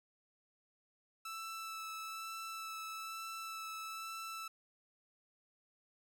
sawtooth tone with vibrato, 1318.5 Hz, E6, in tune, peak -39 dBFS, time 1.25-4.48 s, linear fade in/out 5 ms, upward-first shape sine, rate 1.1 Hz, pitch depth 12 cents each way, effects none

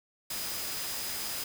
sine tone in noise, 4978 Hz, D#8, in tune, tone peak -42 dBFS, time 0.3-1.44 s, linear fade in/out 5 ms, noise white, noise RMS -36 dBFS, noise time 0.3-1.44 s, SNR -9 dB, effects none

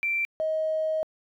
triangle tone pair in turn, 2349 / 630.1 Hz, D7 / D#5, 0 / +22 cents, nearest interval octave + major seventh, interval 2278 cents, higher first, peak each -20 dBFS, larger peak neither, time 0.03-0.25 / 0.4-1.03 s, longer second, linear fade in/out 0 ms, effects tanh soft clip ceiling -22 dBFS

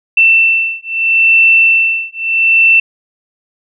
sine beating tone pair, 2678 / 2678.77 Hz, E7 / E7, +27 / +27 cents, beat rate 0.77 Hz, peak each -10 / -10 dBFS, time 0.17-2.8 s, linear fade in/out 5 ms, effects none

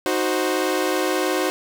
sawtooth chord, C diminished, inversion first, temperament equal, 311.1 / 370 / 523.3 Hz, Eb4 / Gb4 / C5, 0 / 0 / 0 cents, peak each -21 / -19 / -21 dBFS, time 0.06-1.5 s, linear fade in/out 0 ms, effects none

